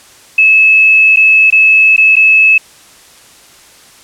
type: tone with dropouts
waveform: sine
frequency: 2597 Hz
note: E7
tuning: 26 cents flat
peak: -3 dBFS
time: 0.38-2.58 s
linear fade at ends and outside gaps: 5 ms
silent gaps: 1.161-1.169 / 1.503-1.524 / 1.964-1.978 / 2.157-2.165 s
effects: white hiss -40 dBFS RMS until 4.03 s + low-pass 10000 Hz 12 dB/octave